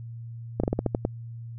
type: slowing click train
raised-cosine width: 2 ms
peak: -10 dBFS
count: 8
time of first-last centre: 0.6-1.051 s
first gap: 36 ms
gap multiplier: 1.19
effects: added 116 Hz sine -36 dBFS peak until 1.58 s